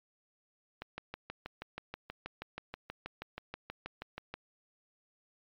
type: click train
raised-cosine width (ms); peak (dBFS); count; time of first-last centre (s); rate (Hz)
0.3; -23; 23; 0.82-4.34; 6.25
effects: low-pass 4000 Hz 12 dB/octave + MP3 96 kbps